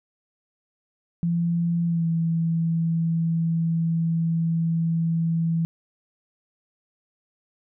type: tone with pitch glide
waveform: sine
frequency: 170 to 165.07 Hz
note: F3 to E3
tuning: -46 to +3 cents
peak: -20 dBFS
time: 1.23-5.65 s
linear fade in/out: 0 ms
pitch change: -51 cents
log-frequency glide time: 1.86-2.06 s
effects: none